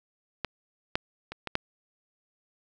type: clicks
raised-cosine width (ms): 0.3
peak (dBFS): -13 / -9 / -21 / -17 / -9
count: 5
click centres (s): 0.447 / 0.955 / 1.32 / 1.473 / 1.554
effects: none